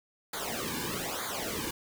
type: noise with flanger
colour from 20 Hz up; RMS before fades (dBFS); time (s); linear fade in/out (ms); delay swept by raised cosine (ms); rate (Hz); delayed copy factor
pink; -35; 0.33-1.71; 5; 0.36 to 1.56; 1.1; -0.9
effects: none